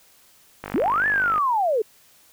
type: click train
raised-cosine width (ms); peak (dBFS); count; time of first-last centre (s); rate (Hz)
0.5; -16; 38; 0.64-1.38; 50
type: linear two-way sweep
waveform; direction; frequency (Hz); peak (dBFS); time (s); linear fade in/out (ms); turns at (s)
sine; up then down; 187.5 to 1776 to 405.4; -18; 0.74-1.82; 5; 1.07
effects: white hiss -55 dBFS RMS until 2.32 s